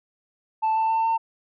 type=tone with pitch steps; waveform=sine; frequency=880 / 888.2 / 896.4 / 904.7 Hz; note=A5 / A5 / A5 / A5; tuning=0 / +16 / +32 / +48 cents; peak=-17 dBFS; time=0.62-1.18 s; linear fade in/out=20 ms; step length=140 ms; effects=tanh soft clip ceiling -18 dBFS